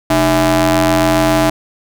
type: ring-modulated tone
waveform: sawtooth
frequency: 174.61 Hz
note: F3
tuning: in tune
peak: -3 dBFS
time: 0.1-1.5 s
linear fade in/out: 5 ms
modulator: 480 Hz
effects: none